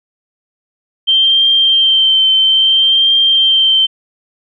sine tone with vibrato, 3136 Hz, G7, in tune, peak -7 dBFS, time 1.07-3.87 s, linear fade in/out 20 ms, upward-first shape triangle, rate 0.6 Hz, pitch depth 26 cents each way, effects none

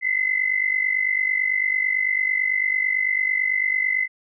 sine tone pair together, 2024 / 2073 Hz, B6 / C7, +42 / -17 cents, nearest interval unison, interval 41 cents, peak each -21 / -23 dBFS, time 0.01-4.08 s, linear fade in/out 50 ms, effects none

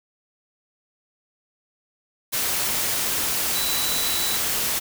sine tone in noise, 3951 Hz, B7, in tune, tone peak -28 dBFS, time 3.54-4.38 s, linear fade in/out 20 ms, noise white, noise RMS -24 dBFS, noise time 2.32-4.8 s, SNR -7 dB, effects none

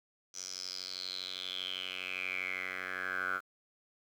10% pulse tone with band-pass filter sweep, 92.5 Hz, F#2, in tune, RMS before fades -39 dBFS, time 0.33-3.41 s, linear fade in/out 50 ms, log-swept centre 6000 to 1400 Hz, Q 8.5, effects 10-bit

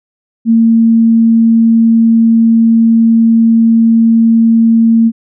sine tone, 227.6 Hz, A#3, 41 cents flat, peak -4 dBFS, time 0.45-5.12 s, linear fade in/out 50 ms, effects none

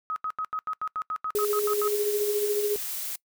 sine tone bursts, 1268 Hz, D#6, 32 cents sharp, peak -27 dBFS, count 13, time 0.1-1.877 s, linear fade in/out 0 ms, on 61 ms, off 82 ms
blue noise, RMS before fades -33 dBFS, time 1.35-3.16 s, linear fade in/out 5 ms
sine tone with tremolo, 415.3 Hz, G#4, in tune, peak -22 dBFS, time 1.35-2.76 s, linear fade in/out 0 ms, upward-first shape sine, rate 14 Hz, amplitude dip 45%
effects noise-tail reverb RT60 0.1 s tail -23 dB re dry

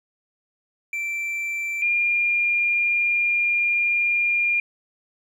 triangle / sine tone pair in turn, 2343 / 2407 Hz, D7 / D7, -5 / +42 cents, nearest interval unison, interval 47 cents, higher second, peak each -23 / -18 dBFS, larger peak second, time 0.93-1.82 / 1.82-4.6 s, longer second, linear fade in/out 2 ms, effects 10-bit

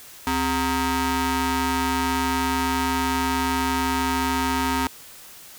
sawtooth ring-modulated tone, 333.8 Hz, E4, 22 cents sharp, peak -14 dBFS, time 0.27-4.87 s, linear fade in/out 0 ms, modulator 595 Hz, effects white hiss -44 dBFS RMS until 5.58 s

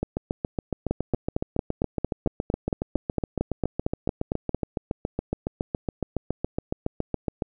two click trains, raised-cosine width 2 ms, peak -12 / -10 dBFS, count 54 / 17, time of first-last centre 0.03-7.422 / 0.91-4.546 s, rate 7.17 / 4.4 Hz, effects none

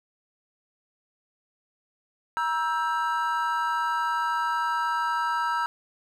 triangle chord, E diminished, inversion second, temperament just, 949.3 / 1318.5 / 1582.2 Hz, Bb5 / E6 / G6, +31 / 0 / +16 cents, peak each -25 / -26 / -30 dBFS, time 2.37-5.66 s, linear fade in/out 0 ms, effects none

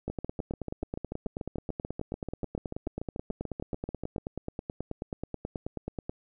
two click trains, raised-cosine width 2 ms, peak -21 / -20 dBFS, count 29 / 57, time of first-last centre 0.1-4.182 / 0.08-6.095 s, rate 6.86 / 9.31 Hz, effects none

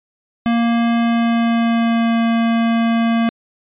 square tone with pitch glide, 233.1 to 229.9 Hz, A#3 to A#3, 0 to -24 cents, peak -14 dBFS, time 0.46-3.29 s, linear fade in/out 0 ms, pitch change -24 cents, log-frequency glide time 0.96-2.22 s, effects resampled to 8000 Hz

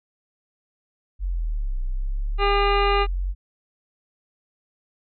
sine linear two-way sweep, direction down then up, 47.27 to 30.69 to 46.91 Hz, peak -22 dBFS, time 1.19-3.35 s, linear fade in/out 50 ms, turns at 1.79 s
harmonic tone, 402.8 Hz, G4, 47 cents sharp, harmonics 1 / 2 / 3 / 4 / 5 / 6 / 7 / 9 / 10, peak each -22 / -24 / -23 / -35 / -31 / -31 / -30 / -41 / -39 dBFS, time 2.38-3.07 s, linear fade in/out 50 ms
effects none

